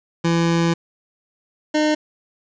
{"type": "tone pair in turn", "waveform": "25% pulse", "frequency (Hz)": [167.9, 304.9], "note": ["E3", "D#4"], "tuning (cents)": [32, -35], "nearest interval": "minor seventh", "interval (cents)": 1033, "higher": "second", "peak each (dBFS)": -12, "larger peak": "neither", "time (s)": [[0.24, 0.74], [1.74, 1.95]], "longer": "first", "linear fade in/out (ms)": 10, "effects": ["resampled to 16000 Hz", "7-bit"]}